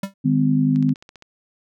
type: tone with exponential decay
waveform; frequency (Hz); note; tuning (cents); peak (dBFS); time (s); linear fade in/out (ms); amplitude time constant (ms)
square; 196; G3; 0; -20; 0.03-0.14; 5; 22
type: harmonic tone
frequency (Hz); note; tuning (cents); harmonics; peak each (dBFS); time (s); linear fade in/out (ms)
51; G#1; -31; 3 / 4 / 5; -19 / -24 / -17; 0.24-0.94; 20
type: click train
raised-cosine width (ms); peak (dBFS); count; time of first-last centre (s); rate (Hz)
0.2; -25; 8; 0.76-1.224; 15.1
effects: none